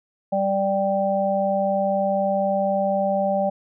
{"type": "harmonic tone", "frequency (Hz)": 196, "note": "G3", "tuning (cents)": 0, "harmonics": [1, 3, 4], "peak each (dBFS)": [-26, -21, -24], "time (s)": [0.32, 3.5], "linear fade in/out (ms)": 10, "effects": []}